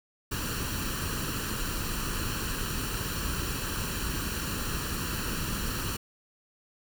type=noise with comb filter; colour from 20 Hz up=pink; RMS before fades=-32 dBFS; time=0.31-5.97 s; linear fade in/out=10 ms; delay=0.7 ms; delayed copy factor=+0.7; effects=none